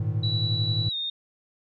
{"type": "chord", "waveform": "triangle", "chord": "Ab suspended second", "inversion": "none", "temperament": "equal with one note detuned", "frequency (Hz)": [103.83, 115.2, 155.56], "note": ["Ab2", "Bb2", "Eb3"], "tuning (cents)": [0, -20, 0], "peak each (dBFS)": [-25, -26, -30], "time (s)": [0, 0.89], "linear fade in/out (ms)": 5}
{"type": "tone with pitch glide", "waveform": "sine", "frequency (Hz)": [3935, 3671], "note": ["B7", "A#7"], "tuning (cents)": [-7, -27], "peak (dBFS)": -27, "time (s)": [0.23, 1.1], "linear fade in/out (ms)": 5, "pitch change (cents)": -120, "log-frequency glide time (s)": [0.9, 0.95]}
{"effects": []}